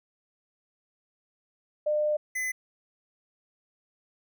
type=tone pair in turn; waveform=sine / square; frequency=602 / 2025 Hz; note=D5 / B6; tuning=+43 / +43 cents; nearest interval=octave + major sixth; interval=2100 cents; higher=second; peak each=-23 / -29 dBFS; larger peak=first; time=1.86-2.17 / 2.35-2.52 s; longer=first; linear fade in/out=10 ms; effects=none